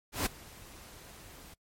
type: noise with ADSR envelope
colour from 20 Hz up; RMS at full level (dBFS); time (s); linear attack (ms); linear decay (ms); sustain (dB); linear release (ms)
pink; -29; 0.12-1.54; 140; 12; -22; 5
effects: noise-tail reverb RT60 0.1 s tail -24 dB re dry + MP3 64 kbps